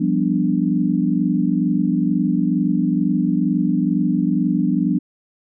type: chord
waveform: sine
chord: G dominant seventh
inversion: third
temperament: equal with one note detuned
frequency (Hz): 174.61 / 196.79 / 246.9 / 293.7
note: F3 / G3 / B3 / D4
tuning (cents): 0 / +7 / 0 / 0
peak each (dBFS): -21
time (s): 0-4.99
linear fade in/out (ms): 10
effects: none